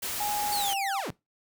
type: noise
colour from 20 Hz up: white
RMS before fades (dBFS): -33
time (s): 0.02-0.74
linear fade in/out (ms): 10
type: tone with pitch glide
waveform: sine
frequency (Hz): 829 to 786.6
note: G#5 to G5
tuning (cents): -3 to +6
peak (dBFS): -28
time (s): 0.2-1.01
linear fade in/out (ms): 5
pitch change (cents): -91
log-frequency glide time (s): 0.52-0.76
type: linear sweep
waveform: sawtooth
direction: down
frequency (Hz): 4600 to 61.74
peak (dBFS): -28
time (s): 0.52-1.11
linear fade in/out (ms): 5
effects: noise-tail reverb RT60 0.2 s tail -21 dB re dry